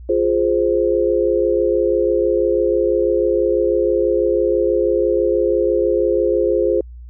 sine chord, F minor, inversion none, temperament equal, 349.2 / 415.3 / 523.3 Hz, F4 / Ab4 / C5, 0 / 0 / 0 cents, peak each -18 dBFS, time 0.09-6.81 s, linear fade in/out 5 ms, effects added 60 Hz sine -33 dBFS peak until 7.09 s

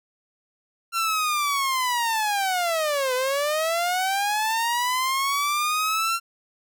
sawtooth linear two-way sweep, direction down then up, 1370 to 500 to 1370 Hz, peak -18 dBFS, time 0.92-6.2 s, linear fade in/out 50 ms, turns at 3.14 s, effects none

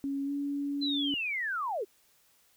sine tone with pitch glide, 277.2 to 283.7 Hz, C#4 to C#4, 0 to +40 cents, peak -30 dBFS, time 0.04-1.14 s, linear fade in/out 0 ms, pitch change +40 cents, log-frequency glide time 0.25-0.31 s
sine linear sweep, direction down, 4112 to 347.2 Hz, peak -30 dBFS, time 0.81-1.85 s, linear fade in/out 20 ms
effects white hiss -66 dBFS RMS until 2.56 s

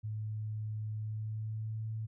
sine tone with pitch glide, 107.7 to 110.34 Hz, A2 to A2, -37 to +5 cents, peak -35 dBFS, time 0.03-2.07 s, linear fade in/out 20 ms, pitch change +42 cents, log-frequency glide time 0.95-1.92 s, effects none

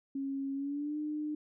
sine tone with pitch glide, 273.5 to 301.7 Hz, C#4 to D4, -23 to +47 cents, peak -33 dBFS, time 0.15-1.35 s, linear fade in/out 5 ms, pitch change +170 cents, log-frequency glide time 0.54-0.97 s, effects none

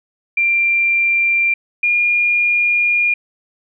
sine tone pair in turn, 2372 / 2420 Hz, D7 / D#7, +17 / -49 cents, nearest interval unison, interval 34 cents, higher second, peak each -12 dBFS, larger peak neither, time 0.37-1.54 / 1.83-3.14 s, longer second, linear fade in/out 5 ms, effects none

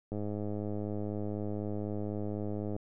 click train, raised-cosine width 2 ms, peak -24 dBFS, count 276, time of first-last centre 0.12-2.764 s, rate 104 Hz, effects none

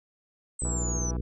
sine linear sweep, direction down, 8190 to 5830 Hz, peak -31 dBFS, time 0.59-1.11 s, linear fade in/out 5 ms
harmonic tone, 60.2 Hz, B1, 44 cents flat, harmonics 1 / 2 / 3 / 4 / 5 / 6 / 7 / 8, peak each -29 / -35 / -39 / -41 / -43 / -45 / -46 / -47 dBFS, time 0.62-1.21 s, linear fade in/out 0 ms
click train, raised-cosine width 1 ms, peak -28 dBFS, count 86, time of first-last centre 0.65-1.165 s, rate 165 Hz
effects none

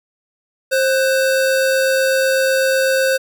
square tone pair together, 530 / 1502 Hz, C5 / F#6, +22 / +26 cents, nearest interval octave + tritone, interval 1804 cents, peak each -15 / -21 dBFS, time 0.71-3.18 s, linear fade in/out 20 ms, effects none

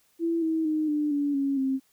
sine tone with pitch steps, 333.6 / 321.3 / 309.5 / 298.1 / 287.1 / 276.5 / 266.3 Hz, E4 / E4 / D#4 / D4 / D4 / C#4 / C4, +21 / -44 / -9 / +26 / -39 / -4 / +31 cents, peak -23 dBFS, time 0.19-1.8 s, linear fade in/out 50 ms, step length 230 ms, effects white hiss -66 dBFS RMS until 1.92 s

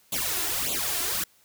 white noise with flanger, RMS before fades -28 dBFS, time 0.12-1.24 s, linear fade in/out 5 ms, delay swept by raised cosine 0.27 to 2.97 ms, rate 1.7 Hz, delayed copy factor +1, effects white hiss -61 dBFS RMS until 1.44 s

